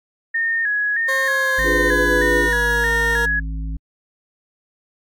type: tone with vibrato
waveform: sine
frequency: 1750 Hz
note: A6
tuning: 10 cents flat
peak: -17 dBFS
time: 0.34-3.4 s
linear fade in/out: 10 ms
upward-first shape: square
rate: 1.6 Hz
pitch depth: 76 cents each way
type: tone with pitch glide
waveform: 20% pulse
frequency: 535 to 468.4 Hz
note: C5 to A#4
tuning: +38 to +8 cents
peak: -17 dBFS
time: 1.08-3.26 s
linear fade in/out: 10 ms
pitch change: -230 cents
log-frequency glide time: 1.3-2.89 s
type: harmonic tone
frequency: 53.7 Hz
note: A1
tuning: 41 cents flat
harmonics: 1 / 3 / 5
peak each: -23 / -33 / -37 dBFS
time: 1.58-3.77 s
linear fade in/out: 5 ms
type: chord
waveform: sine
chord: D diminished seventh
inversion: none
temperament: equal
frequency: 293.7 / 349.2 / 415.3 / 493.9 Hz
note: D4 / F4 / Ab4 / Cb5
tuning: 0 / 0 / 0 / 0 cents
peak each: -24 dBFS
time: 1.63-2.5 s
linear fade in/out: 50 ms
effects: AAC 64 kbps